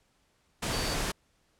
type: tone in noise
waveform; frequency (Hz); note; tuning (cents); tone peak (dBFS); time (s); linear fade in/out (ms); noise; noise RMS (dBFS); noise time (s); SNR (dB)
sine; 4582; D8; -44; -37; 0.72-0.95; 10; pink; -31; 0.62-1.12; -9
effects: pink hiss -70 dBFS RMS until 1.59 s + low-pass 10000 Hz 12 dB/octave